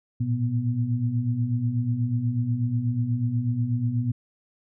sine tone cluster, 112.6 / 120.8 / 245.7 Hz, A2 / B2 / B3, +40 / -38 / -9 cents, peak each -29 / -24 / -29 dBFS, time 0.2-4.12 s, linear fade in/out 10 ms, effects none

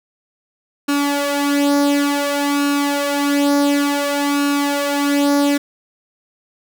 sawtooth tone with flanger, 285.5 Hz, D4, 49 cents flat, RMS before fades -17 dBFS, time 0.88-5.58 s, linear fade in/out 10 ms, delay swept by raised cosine 0.73 to 3.33 ms, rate 0.56 Hz, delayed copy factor +0.65, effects none

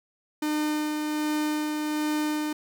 45% pulse tone with tremolo, 303 Hz, D#4, 46 cents flat, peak -24 dBFS, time 0.42-2.53 s, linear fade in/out 5 ms, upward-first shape sine, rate 1.3 Hz, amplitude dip 30%, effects none

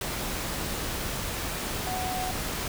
sine tone in noise, 740 Hz, F#5, in tune, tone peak -31 dBFS, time 1.87-2.31 s, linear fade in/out 2 ms, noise pink, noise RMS -32 dBFS, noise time 0.01-2.68 s, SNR -2 dB, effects none

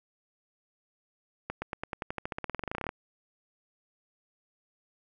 accelerating click train, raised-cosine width 0.5 ms, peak -18 dBFS, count 24, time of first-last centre 1.5-2.891 s, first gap 120 ms, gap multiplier 0.93, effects none

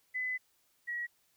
sine tone pair in turn, 2012 / 1915 Hz, B6 / A#6, +32 / +46 cents, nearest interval minor second, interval 86 cents, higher first, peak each -32 / -34 dBFS, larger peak first, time 0.14-0.38 / 0.87-1.07 s, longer first, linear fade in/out 20 ms, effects white hiss -72 dBFS RMS until 1.36 s

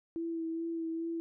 sine tone with vibrato, 329.6 Hz, E4, in tune, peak -33 dBFS, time 0.16-1.2 s, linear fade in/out 0 ms, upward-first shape sine, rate 2.4 Hz, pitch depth 21 cents each way, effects none

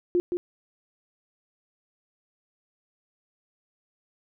sine tone with echo, 353 Hz, F4, 19 cents sharp, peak -19 dBFS, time 0.15-0.2 s, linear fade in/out 0 ms, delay 170 ms, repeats 1, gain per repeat -5 dB, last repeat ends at 0.37 s, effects none

